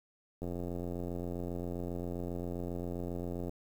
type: click train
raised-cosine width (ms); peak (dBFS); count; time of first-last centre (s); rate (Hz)
2; -26; 270; 0.42-3.494; 87.5
effects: 9-bit